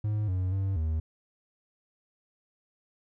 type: tone with pitch steps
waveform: triangle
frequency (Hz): 106.1 / 92.3 / 96.9 / 79.2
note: G#2 / F#2 / G2 / D#2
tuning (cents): +38 / -4 / -20 / +31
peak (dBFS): -24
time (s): 0.04-1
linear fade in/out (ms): 5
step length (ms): 240
effects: none